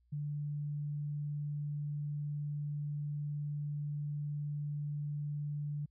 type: tone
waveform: sine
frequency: 146.83 Hz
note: D3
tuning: in tune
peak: -35 dBFS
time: 0.12-5.86 s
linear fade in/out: 10 ms
effects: added 60 Hz sine -68 dBFS peak until 5.9 s